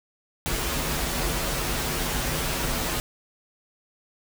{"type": "noise with comb filter", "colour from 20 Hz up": "pink", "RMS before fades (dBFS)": -27, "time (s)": [0.46, 3], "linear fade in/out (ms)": 0, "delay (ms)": 10, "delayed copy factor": -0.7, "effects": []}